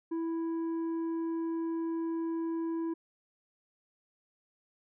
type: tone with tanh clipping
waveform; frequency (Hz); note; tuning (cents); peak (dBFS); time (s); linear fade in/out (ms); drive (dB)
triangle; 329.6; E4; 0; -32; 0.11-2.94; 10; 10
effects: none